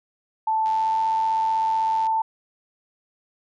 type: tone with pitch glide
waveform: sine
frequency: 880 to 888.2 Hz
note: A5 to A5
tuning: 0 to +16 cents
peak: -19 dBFS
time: 0.47-2.22 s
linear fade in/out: 5 ms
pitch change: +16 cents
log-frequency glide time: 0.68-1 s
type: click train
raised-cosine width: 0.2 ms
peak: -25 dBFS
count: 136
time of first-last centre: 0.66-2.068 s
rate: 95.9 Hz
effects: none